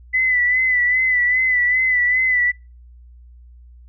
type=tone with vibrato; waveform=sine; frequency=2000 Hz; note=B6; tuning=21 cents sharp; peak=-14 dBFS; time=0.13-2.52 s; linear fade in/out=20 ms; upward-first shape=sine; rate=2.5 Hz; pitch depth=44 cents each way; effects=noise-tail reverb RT60 0.3 s tail -26 dB re dry + added 60 Hz sine -41 dBFS peak until 3.88 s